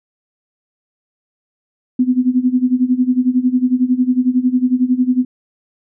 sine tone with tremolo, 252.1 Hz, B3, 36 cents sharp, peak -8 dBFS, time 1.99-5.25 s, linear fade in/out 5 ms, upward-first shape sine, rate 11 Hz, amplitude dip 85%, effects none

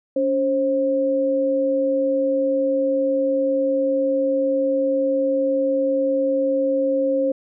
sine tone pair together, 282.1 / 532.5 Hz, C#4 / C5, +30 / +30 cents, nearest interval major seventh, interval 1100 cents, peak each -23 / -18 dBFS, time 0.16-7.32 s, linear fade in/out 5 ms, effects none

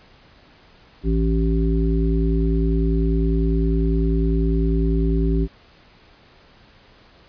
harmonic tone, 55 Hz, A1, in tune, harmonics 1 / 3 / 5 / 7, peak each -18 / -23 / -25 / -26 dBFS, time 1.03-5.48 s, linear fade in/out 50 ms, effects pink hiss -51 dBFS RMS until 7.28 s + resampled to 11025 Hz

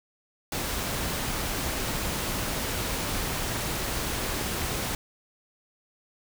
pink noise, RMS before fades -30 dBFS, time 0.52-4.95 s, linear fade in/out 2 ms, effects none

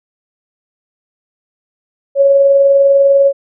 sine tone with tremolo, 554.4 Hz, C#5, in tune, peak -4 dBFS, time 2.15-3.33 s, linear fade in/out 50 ms, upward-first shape sine, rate 20 Hz, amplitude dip 30%, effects none

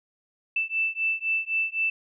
sine beating tone pair, 2648 / 2651.9 Hz, E7 / E7, +7 / +10 cents, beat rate 3.9 Hz, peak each -27 dBFS, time 0.56-1.9 s, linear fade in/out 5 ms, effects none

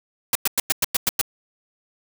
white noise bursts, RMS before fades -19 dBFS, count 8, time 0.33-1.214 s, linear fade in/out 2 ms, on 23 ms, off 100 ms, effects none

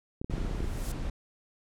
clicks, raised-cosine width 3 ms, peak -23 dBFS, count 11, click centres 0.215 / 0.245 / 0.299 / 0.338 / 0.381 / 0.416 / 0.449 / 0.512 / 0.548 / 0.605 / 0.644 s
brown noise, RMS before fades -33 dBFS, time 0.3-1.1 s, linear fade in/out 5 ms
violet noise with exponential growth, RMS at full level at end -33 dBFS, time 0.41-0.92 s, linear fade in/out 5 ms, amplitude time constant 110 ms
effects low-pass 9000 Hz 12 dB/octave

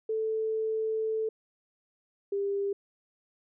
sine tone pair in turn, 440 / 399.3 Hz, A4 / G4, 0 / +32 cents, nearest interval major second, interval 168 cents, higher first, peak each -27 dBFS, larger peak neither, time 0.09-1.29 / 2.32-2.73 s, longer first, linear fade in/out 5 ms, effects none

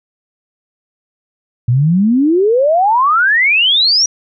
sine exponential sweep, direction up, 115.2 to 5850 Hz, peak -8 dBFS, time 1.68-4.06 s, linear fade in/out 5 ms, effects none

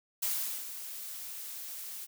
blue noise with ADSR envelope, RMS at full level -31 dBFS, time 0.22-2.07 s, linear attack 10 ms, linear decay 420 ms, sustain -11 dB, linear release 34 ms, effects none

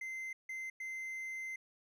triangle tone bursts at uneven times, 2073 Hz, C7, 17 cents flat, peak -38 dBFS, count 3, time 0.01-0.33 / 0.49-0.7 / 0.8-1.56 s, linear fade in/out 5 ms, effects none

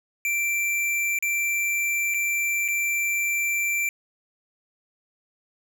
square tone with dropouts, 2349 Hz, D7, in tune, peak -23 dBFS, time 0.25-3.89 s, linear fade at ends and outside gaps 1 ms, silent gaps 1.188-1.225 / 2.14-2.144 / 2.68-2.685 s, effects none

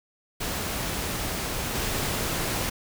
pink noise with level steps, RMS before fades -30 / -28 dBFS, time 0.4-2.7 s, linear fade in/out 10 ms, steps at 1.75 s, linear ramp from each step 5 ms, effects none

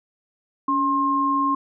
sine tone pair together, 282.2 / 1065.4 Hz, C#4 / C6, +31 / +31 cents, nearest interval octave + major seventh, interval 2300 cents, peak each -24 / -19 dBFS, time 0.68-1.55 s, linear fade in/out 5 ms, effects none

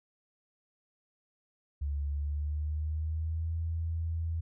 sine tone with pitch glide, 71.6 to 82.25 Hz, D2 to E2, -43 to -3 cents, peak -30 dBFS, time 1.81-4.41 s, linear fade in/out 10 ms, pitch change +240 cents, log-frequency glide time 2.09-3.54 s, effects none

